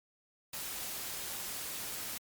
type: noise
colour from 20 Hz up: white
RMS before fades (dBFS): -40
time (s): 0.53-2.18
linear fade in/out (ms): 5
effects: MP3 96 kbps